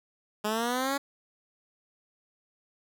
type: linear sweep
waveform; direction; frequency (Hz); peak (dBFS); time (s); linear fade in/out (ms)
10% pulse; up; 207.8 to 282.8; -19; 0.44-0.98; 10
effects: none